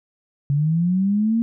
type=linear sweep; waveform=sine; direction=up; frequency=138.59 to 233.1 Hz; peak=-16 dBFS; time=0.5-1.42 s; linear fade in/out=0 ms; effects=none